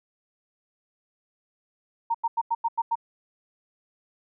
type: tone bursts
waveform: sine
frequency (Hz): 923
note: A#5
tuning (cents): -17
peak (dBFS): -21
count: 7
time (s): 2.1-2.955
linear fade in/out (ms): 10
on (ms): 45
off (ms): 90
effects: none